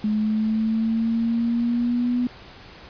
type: exponential sweep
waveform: sine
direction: up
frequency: 211.9 to 246.9 Hz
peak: -19 dBFS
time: 0.04-2.27 s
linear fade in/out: 2 ms
effects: pink hiss -44 dBFS RMS until 2.89 s + resampled to 11025 Hz